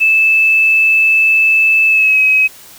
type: tone with pitch glide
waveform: sine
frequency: 2625 to 2546 Hz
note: E7 to D#7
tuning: -8 to +39 cents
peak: -7 dBFS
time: 0-2.48 s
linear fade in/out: 20 ms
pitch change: -53 cents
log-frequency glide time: 1.87-2.19 s
effects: white hiss -38 dBFS RMS until 2.78 s